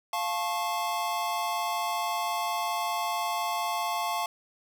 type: chord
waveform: square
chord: F augmented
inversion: none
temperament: just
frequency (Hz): 698.5 / 873.1 / 1091.3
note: F5 / A5 / C#6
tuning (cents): 0 / -14 / -27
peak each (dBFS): -33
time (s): 0.13-4.26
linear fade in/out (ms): 2
effects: none